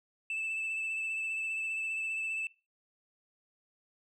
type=tone with vibrato; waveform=sine; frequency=2637 Hz; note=E7; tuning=in tune; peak=-30 dBFS; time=0.3-2.47 s; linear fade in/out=2 ms; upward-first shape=triangle; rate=15 Hz; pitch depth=21 cents each way; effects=noise-tail reverb RT60 0.3 s tail -22 dB re dry + tanh soft clip ceiling -31 dBFS

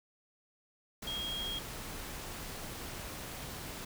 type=tone in noise; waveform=sine; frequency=3260 Hz; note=G#7; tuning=33 cents flat; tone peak=-36 dBFS; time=1.07-1.59 s; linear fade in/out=5 ms; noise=pink; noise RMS=-43 dBFS; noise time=1.02-3.85 s; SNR=+4 dB; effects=none

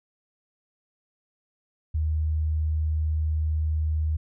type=tone; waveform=sine; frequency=77.78 Hz; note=D#2; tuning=in tune; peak=-22 dBFS; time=1.94-4.17 s; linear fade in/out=10 ms; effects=none

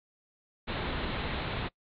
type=low-pass noise; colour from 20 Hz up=pink; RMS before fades=-34 dBFS; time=0.67-1.69 s; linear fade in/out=20 ms; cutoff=4100 Hz; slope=96 dB/octave; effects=noise-tail reverb RT60 0.1 s tail -24 dB re dry + AAC 64 kbps

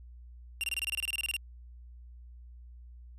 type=tone bursts; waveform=45% pulse; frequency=2774 Hz; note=F7; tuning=12 cents flat; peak=-30 dBFS; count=15; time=0.61-1.365 s; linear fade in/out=0 ms; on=27 ms; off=25 ms; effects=added 60 Hz sine -47 dBFS peak until 3.18 s + resampled to 32000 Hz

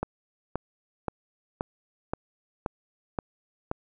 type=click train; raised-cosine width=1 ms; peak=-14 dBFS; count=8; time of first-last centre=0.03-3.714 s; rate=1.9 Hz; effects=none

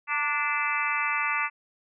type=harmonic tone with a mistuned harmonic; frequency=292.2 Hz; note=D4; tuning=9 cents flat; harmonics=3 / 4 / 5 / 6 / 7 / 8 / 9; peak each=-34 / -30 / -33 / -36 / -30 / -33 / -32 dBFS; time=0.07-1.5 s; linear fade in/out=50 ms; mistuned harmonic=3; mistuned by=+37 cents; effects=none

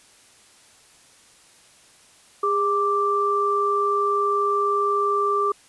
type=tone pair together; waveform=sine; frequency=407.2 / 1174.7 Hz; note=G#4 / D6; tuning=-34 / 0 cents; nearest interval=octave + tritone; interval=1834 cents; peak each=-23 / -20 dBFS; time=2.43-5.52 s; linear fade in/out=5 ms; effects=white hiss -53 dBFS RMS until 5.68 s + resampled to 24000 Hz

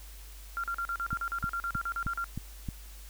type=tone bursts; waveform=sine; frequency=1382 Hz; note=F6; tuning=19 cents flat; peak=-30 dBFS; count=16; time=0.57-2.242 s; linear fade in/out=0 ms; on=67 ms; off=40 ms
type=click train; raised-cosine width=5 ms; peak=-22 dBFS; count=6; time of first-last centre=1.13-2.688 s; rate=3.21 Hz
effects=added 50 Hz sine -45 dBFS peak until 3.09 s + white hiss -53 dBFS RMS until 3.09 s

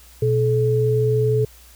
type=tone pair together; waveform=sine; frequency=122.01 / 431.3 Hz; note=B2 / A4; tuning=-21 / -35 cents; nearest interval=octave + minor seventh; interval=2186 cents; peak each=-18 dBFS; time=0.22-1.45 s; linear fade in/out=5 ms; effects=added 60 Hz sine -47 dBFS peak until 1.75 s + white hiss -49 dBFS RMS until 1.75 s

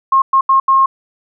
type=tone bursts at uneven times; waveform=sine; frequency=1074 Hz; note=C6; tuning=45 cents sharp; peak=-7 dBFS; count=4; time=0.12-0.22 / 0.33-0.41 / 0.49-0.6 / 0.68-0.86 s; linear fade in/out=5 ms; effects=none

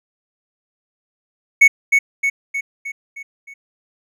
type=tone with echo; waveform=triangle; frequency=2216 Hz; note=C#7; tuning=1 cent flat; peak=-3 dBFS; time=1.61-1.68 s; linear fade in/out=10 ms; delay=310 ms; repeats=6; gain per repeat=-5 dB; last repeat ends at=3.54 s; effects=none

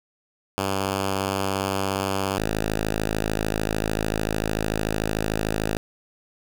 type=tone pair in turn; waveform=5% pulse; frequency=97.2 / 53.43 Hz; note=G2 / G#1; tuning=-14 / +50 cents; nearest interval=minor seventh; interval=1036 cents; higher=first; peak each=-12 dBFS; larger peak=neither; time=0.58-2.38 / 2.38-5.77 s; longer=second; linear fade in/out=0 ms; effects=none

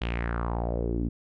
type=tone with low-pass filter sweep; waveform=sawtooth; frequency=58.27 Hz; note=A#1; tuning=in tune; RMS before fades=-29 dBFS; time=0.01-1.09 s; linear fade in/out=10 ms; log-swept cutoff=3200 to 250 Hz; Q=3.7; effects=none

